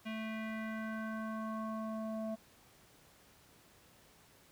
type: tone with low-pass filter sweep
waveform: square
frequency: 220 Hz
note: A3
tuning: in tune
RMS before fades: -40 dBFS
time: 0.05-2.36 s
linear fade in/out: 20 ms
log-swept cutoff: 2700 to 730 Hz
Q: 3.2
effects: pink hiss -63 dBFS RMS until 4.51 s + high-pass 60 Hz 12 dB/octave